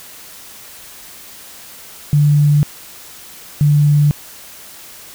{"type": "tone bursts at uneven times", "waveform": "sine", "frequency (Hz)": 146.83, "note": "D3", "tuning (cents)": 0, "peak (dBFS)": -8, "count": 2, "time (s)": [[2.13, 2.63], [3.61, 4.11]], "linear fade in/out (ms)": 0, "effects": ["white hiss -37 dBFS RMS until 5.14 s"]}